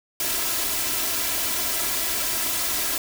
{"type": "noise with comb filter", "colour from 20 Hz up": "white", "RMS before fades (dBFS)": -25, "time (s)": [0.2, 2.98], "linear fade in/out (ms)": 2, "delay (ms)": 3, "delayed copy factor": 0.65, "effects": []}